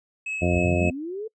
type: tone with tremolo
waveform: triangle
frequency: 2579 Hz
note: E7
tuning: 39 cents flat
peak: -25 dBFS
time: 0.26-0.9 s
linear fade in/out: 5 ms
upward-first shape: triangle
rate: 3.6 Hz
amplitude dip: 50%
type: harmonic tone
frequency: 88.2 Hz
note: F2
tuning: 18 cents sharp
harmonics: 1 / 2 / 3 / 4 / 5 / 6 / 7 / 8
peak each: -24 / -25 / -29 / -27 / -34 / -32 / -27 / -34 dBFS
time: 0.41-0.91 s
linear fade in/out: 20 ms
type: linear sweep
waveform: sine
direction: up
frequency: 42.05 to 452.3 Hz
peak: -29 dBFS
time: 0.53-1.28 s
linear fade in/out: 10 ms
effects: noise-tail reverb RT60 0.1 s tail -26 dB re dry + resampled to 22050 Hz